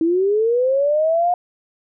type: linear sweep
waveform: sine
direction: up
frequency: 318.3 to 721 Hz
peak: -14 dBFS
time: 0.01-1.34 s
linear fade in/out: 2 ms
effects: none